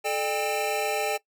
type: tone cluster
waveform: square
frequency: 433.3 / 600 / 799 / 2369 / 2662 Hz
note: A4 / D5 / G5 / D7 / E7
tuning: -27 / +37 / +33 / +14 / +16 cents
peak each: -31 / -32 / -30 / -38 / -36 dBFS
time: 0.04-1.18 s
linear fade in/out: 20 ms
effects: noise-tail reverb RT60 0.1 s tail -20 dB re dry